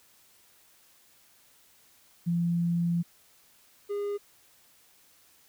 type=tone pair in turn; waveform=sine / triangle; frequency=171.1 / 407.8 Hz; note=F3 / G#4; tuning=-35 / -32 cents; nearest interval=octave + minor third; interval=1503 cents; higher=second; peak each=-24 / -27 dBFS; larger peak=first; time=2.26-3.03 / 3.89-4.18 s; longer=first; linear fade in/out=20 ms; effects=white hiss -61 dBFS RMS until 5.48 s